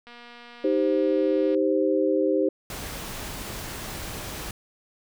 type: click train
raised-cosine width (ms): 0.3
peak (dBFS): -30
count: 354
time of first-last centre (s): 0.07-1.547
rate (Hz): 239
type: chord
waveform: sine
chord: C minor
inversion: first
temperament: equal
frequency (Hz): 311.1 / 392 / 523.3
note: Eb4 / G4 / C5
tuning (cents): 0 / 0 / 0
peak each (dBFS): -24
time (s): 0.64-2.49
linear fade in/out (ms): 5
type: noise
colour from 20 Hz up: pink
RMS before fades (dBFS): -35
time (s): 2.7-4.51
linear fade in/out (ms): 2
effects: none